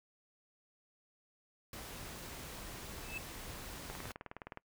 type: noise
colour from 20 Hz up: pink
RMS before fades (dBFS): -47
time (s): 1.73-4.12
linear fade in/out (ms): 2
type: tone with exponential growth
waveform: triangle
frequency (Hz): 2619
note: E7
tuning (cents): -12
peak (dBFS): -35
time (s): 2.96-3.18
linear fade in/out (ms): 5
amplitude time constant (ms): 46
type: click train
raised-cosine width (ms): 0.5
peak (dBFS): -29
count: 14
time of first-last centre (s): 3.9-4.574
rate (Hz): 19.3
effects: noise-tail reverb RT60 0.1 s tail -24 dB re dry